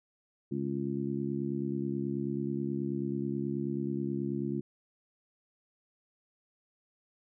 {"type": "harmonic tone", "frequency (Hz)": 69.3, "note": "C#2", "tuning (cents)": 0, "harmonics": [2, 3, 4, 5], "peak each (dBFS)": [-37, -35, -37, -36], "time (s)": [0.51, 4.61], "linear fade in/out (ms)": 10, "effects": []}